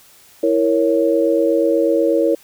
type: chord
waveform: sine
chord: A# diminished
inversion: second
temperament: equal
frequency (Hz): 329.6 / 466.2 / 554.4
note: E4 / A#4 / C#5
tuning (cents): 0 / 0 / 0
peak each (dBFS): -17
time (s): 0.43-2.35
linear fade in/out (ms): 5
effects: white hiss -48 dBFS RMS until 2.43 s